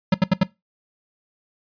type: tone bursts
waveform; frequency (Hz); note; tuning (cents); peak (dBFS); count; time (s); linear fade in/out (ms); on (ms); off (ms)
square; 187.4; F#3; +22; -13; 4; 0.12-0.434; 5; 23; 74
effects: noise-tail reverb RT60 0.2 s tail -20 dB re dry + resampled to 11025 Hz